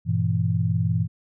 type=chord; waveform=sine; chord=E diminished; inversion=first; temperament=just; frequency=98.89 / 118.67 / 164.81 Hz; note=G2 / Bb2 / E3; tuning=+16 / +31 / 0 cents; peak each=-24 dBFS; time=0.05-1.08 s; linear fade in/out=50 ms; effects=none